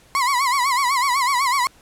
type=tone with vibrato; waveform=35% pulse; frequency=1046.5 Hz; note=C6; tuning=in tune; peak=-15 dBFS; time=0.15-1.67 s; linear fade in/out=0 ms; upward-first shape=sine; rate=8 Hz; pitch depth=140 cents each way; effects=pink hiss -52 dBFS RMS until 1.81 s + low-pass 12000 Hz 12 dB/octave